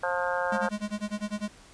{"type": "harmonic tone", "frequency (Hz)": 177.9, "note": "F3", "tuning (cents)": 32, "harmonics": [3, 4, 5, 6, 7, 8, 9], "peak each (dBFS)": [-30, -35, -32, -37, -38, -35, -34], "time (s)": [0.03, 0.69], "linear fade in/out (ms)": 5}
{"type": "tone with tremolo", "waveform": "square", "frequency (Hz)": 208.9, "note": "G#3", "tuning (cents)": 10, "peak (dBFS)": -28, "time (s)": [0.52, 1.48], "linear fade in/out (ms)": 2, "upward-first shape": "sine", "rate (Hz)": 10, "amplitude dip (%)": 100}
{"effects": ["pink hiss -53 dBFS RMS until 1.73 s", "resampled to 22050 Hz"]}